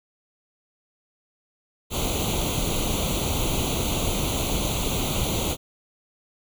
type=noise with comb filter; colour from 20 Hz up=pink; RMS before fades=-25 dBFS; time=1.9-5.57 s; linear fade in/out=50 ms; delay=0.29 ms; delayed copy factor=+0.9; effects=none